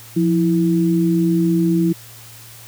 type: tone pair together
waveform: sine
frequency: 174.02 / 328.5 Hz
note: F3 / E4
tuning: -6 / -6 cents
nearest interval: major seventh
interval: 1100 cents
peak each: -16 dBFS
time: 0.16-1.93 s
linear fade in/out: 10 ms
effects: added 114 Hz sine -43 dBFS peak until 2.67 s + white hiss -41 dBFS RMS until 2.67 s